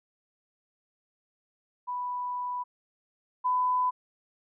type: tone pair in turn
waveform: sine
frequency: 987.8 / 1001.6 Hz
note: B5 / B5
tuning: 0 / +24 cents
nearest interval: unison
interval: 24 cents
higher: second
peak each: -30 / -23 dBFS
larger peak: second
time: 1.87-2.64 / 3.44-3.91 s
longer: first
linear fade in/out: 20 ms
effects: none